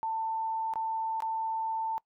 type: tone with dropouts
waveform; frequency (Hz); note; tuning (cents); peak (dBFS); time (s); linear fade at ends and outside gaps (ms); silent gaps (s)
sine; 892; A5; +23; -29; 0.03-1.98; 0; 0.737-0.757 / 1.204-1.222
effects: noise-tail reverb RT60 0.1 s tail -23 dB re dry

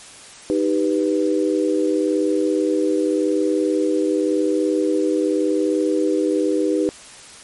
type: chord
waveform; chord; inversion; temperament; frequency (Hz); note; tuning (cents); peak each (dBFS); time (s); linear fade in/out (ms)
sine; Eb augmented; none; equal; 311.1 / 392 / 493.9; Eb4 / G4 / B4; 0 / 0 / 0; -19 / -21 / -22; 0.5-6.89; 0
effects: white hiss -41 dBFS RMS until 7.43 s + MP3 48 kbps

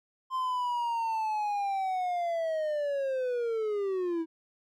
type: linear sweep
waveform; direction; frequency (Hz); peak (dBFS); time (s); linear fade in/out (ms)
triangle; down; 1046.5 to 320; -26; 0.3-4.26; 50
effects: none

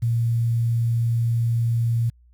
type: tone with quantisation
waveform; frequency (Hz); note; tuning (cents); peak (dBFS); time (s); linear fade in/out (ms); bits
sine; 116.54; A#2; 0; -18; 0.02-2.1; 10; 8
effects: added 60 Hz sine -51 dBFS peak until 2.33 s

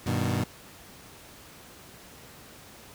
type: chord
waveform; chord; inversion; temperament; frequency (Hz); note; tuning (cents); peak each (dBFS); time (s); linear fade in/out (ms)
25% pulse; G augmented; none; equal; 98 / 123.47 / 155.56; G2 / B2 / D#3; 0 / 0 / 0; -25 / -25 / -29; 0.06-0.44; 5
effects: pink hiss -49 dBFS RMS until 2.94 s + high-pass 60 Hz 12 dB/octave

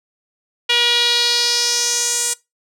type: tone with band-pass filter sweep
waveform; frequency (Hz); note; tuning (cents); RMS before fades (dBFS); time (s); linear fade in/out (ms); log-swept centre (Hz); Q
sawtooth; 479; A#4; +47; -17; 0.69-2.34; 10; 3100 to 7900; 3.3
effects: noise-tail reverb RT60 0.2 s tail -21 dB re dry

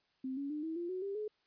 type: tone with pitch steps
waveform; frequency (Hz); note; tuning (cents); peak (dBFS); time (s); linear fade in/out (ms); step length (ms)
sine; 261.6 / 280.4 / 300.5 / 322.1 / 345.2 / 370 / 396.5 / 425; C4 / C#4 / D4 / E4 / F4 / F#4 / G4 / G#4; 0 / +20 / +40 / -40 / -20 / 0 / +20 / +40; -36; 0.24-1.28; 5; 130
effects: white hiss -75 dBFS RMS until 1.46 s + resampled to 11025 Hz

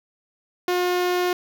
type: tone with notch filter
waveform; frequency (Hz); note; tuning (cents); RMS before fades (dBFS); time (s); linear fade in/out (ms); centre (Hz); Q
sawtooth; 358.5; F4; +45; -22; 0.68-1.33; 2; 8600; 1.2
effects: none

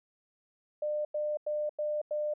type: tone bursts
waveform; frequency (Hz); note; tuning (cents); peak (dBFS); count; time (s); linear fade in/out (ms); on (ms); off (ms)
sine; 600; D5; +37; -29; 5; 0.82-2.338; 5; 230; 92
effects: none

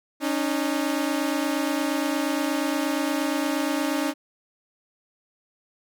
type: tone pair together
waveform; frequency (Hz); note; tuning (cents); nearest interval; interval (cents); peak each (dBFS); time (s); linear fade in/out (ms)
sawtooth; 277.2 / 305.7; C#4 / D#4; 0 / -30; major second; 170; -22; 0.2-4.14; 50
effects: none

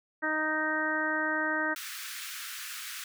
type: harmonic tone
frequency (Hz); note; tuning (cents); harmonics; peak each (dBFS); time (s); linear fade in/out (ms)
310.8; D#4; -2; 1 / 2 / 3 / 4 / 5 / 6; -35 / -36 / -37 / -37 / -31 / -33; 0.22-1.75; 20
type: high-pass noise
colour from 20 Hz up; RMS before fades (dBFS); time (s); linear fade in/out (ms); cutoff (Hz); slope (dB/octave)
pink; -40; 1.76-3.04; 2; 1300; 48
effects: none

